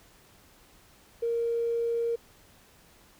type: tone with tanh clipping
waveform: triangle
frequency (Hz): 466.2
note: A#4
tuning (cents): 0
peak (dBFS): -25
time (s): 1.22-2.16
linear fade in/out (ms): 10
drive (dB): 2
effects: pink hiss -58 dBFS RMS until 3.19 s